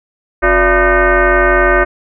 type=tone with frequency modulation; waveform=sine; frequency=584 Hz; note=D5; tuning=10 cents flat; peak=-7 dBFS; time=0.42-1.85 s; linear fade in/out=20 ms; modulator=315 Hz; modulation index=4.1; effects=none